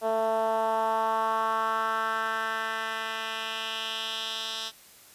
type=tone with band-pass filter sweep; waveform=10% pulse; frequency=222.3 Hz; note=A3; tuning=18 cents sharp; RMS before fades=-29 dBFS; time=0.01-4.72 s; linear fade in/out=50 ms; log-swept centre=610 to 4200 Hz; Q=2.4; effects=white hiss -53 dBFS RMS until 5.14 s + resampled to 32000 Hz